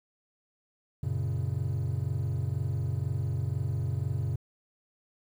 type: chord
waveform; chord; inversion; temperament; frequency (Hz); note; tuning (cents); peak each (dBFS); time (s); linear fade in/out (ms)
triangle; F# major; none; equal; 92.5 / 116.54 / 138.59; F#2 / A#2 / C#3; 0 / 0 / 0; -30; 1.03-4.36; 5
effects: tanh soft clip ceiling -17 dBFS + 10-bit